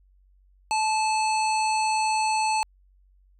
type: harmonic tone with a mistuned harmonic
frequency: 871 Hz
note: A5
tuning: 18 cents flat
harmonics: 1 / 3 / 5 / 7 / 9 / 10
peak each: -22 / -30 / -33 / -41 / -37 / -40 dBFS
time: 0.71-2.63 s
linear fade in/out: 0 ms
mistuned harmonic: 9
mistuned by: -18 cents
effects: added 47 Hz sine -56 dBFS peak until 3.39 s